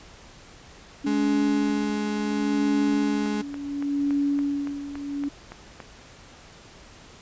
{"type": "tone with tremolo", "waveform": "sine", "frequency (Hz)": 284.2, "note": "C#4", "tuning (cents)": 43, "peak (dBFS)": -20, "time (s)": [1.04, 5.29], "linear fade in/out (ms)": 10, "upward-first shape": "sine", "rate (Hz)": 0.71, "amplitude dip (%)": 75}
{"type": "tone", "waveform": "35% pulse", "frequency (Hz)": 210, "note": "G#3", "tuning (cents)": 19, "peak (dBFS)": -24, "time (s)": [1.06, 3.42], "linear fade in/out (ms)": 10}
{"type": "click train", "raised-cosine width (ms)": 0.5, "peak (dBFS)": -23, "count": 10, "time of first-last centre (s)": [3.26, 5.802], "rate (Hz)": 3.54}
{"effects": ["pink hiss -48 dBFS RMS until 7.21 s", "resampled to 16000 Hz"]}